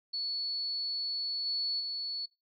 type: tone with level steps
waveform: sine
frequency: 4420 Hz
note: C#8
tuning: 6 cents flat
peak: -32 / -30 / -34 dBFS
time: 0.13-2.26 s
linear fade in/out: 10 ms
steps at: 1.45 / 1.79 s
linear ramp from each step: 20 ms
effects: noise-tail reverb RT60 0.3 s tail -24 dB re dry